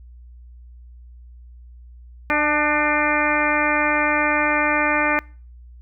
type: harmonic tone with a mistuned harmonic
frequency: 299.4 Hz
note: D4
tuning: 33 cents sharp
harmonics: 1 / 2 / 3 / 4 / 5 / 6 / 7 / 8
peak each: -25 / -25 / -25 / -25 / -25 / -25 / -25 / -25 dBFS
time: 2.3-5.19 s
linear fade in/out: 0 ms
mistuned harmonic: 3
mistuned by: -32 cents
effects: noise-tail reverb RT60 0.4 s tail -25 dB re dry + added 60 Hz sine -40 dBFS peak until 5.81 s